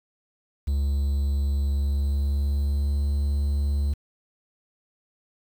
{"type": "tone with pitch glide", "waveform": "triangle", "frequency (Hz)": [70, 71.39], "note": ["C#2", "D2"], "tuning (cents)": [18, -48], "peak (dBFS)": -19, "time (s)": [0.67, 3.94], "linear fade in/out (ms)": 10, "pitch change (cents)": 34, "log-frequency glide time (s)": [1.66, 3.03], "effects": ["8-bit"]}